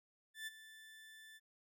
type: tone with ADSR envelope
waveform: 30% pulse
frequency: 1760 Hz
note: A6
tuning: in tune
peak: -39 dBFS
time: 0.34-1.4 s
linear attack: 130 ms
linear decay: 24 ms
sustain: -14 dB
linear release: 37 ms
effects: none